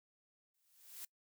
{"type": "noise with exponential growth", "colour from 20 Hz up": "blue", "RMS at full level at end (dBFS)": -45, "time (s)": [0.54, 1.05], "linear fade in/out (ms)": 5, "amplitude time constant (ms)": 110, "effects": ["noise-tail reverb RT60 0.1 s tail -23 dB re dry"]}